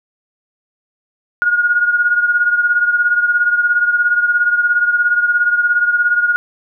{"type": "beating tone pair", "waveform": "sine", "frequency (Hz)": [1435, 1452], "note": ["F6", "F#6"], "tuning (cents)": [47, -33], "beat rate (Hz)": 17, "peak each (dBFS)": [-12, -18], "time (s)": [1.42, 6.36], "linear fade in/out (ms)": 0, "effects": []}